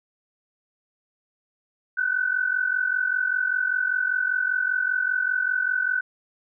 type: tone pair together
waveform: sine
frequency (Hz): 1480 / 1525.1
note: F#6 / G6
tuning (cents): 0 / -48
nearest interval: minor second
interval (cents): 52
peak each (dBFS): -24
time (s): 1.97-6.01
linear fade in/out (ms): 10
effects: none